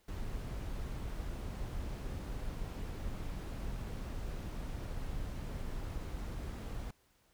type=noise; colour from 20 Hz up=brown; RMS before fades=-40 dBFS; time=0.08-6.91 s; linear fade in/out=5 ms; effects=pink hiss -71 dBFS RMS until 7.33 s